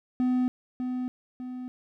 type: tone with echo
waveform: triangle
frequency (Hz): 252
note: B3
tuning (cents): +35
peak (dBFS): -20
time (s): 0.2-0.48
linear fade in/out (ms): 0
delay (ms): 600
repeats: 2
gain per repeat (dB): -6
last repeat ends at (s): 1.68
effects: none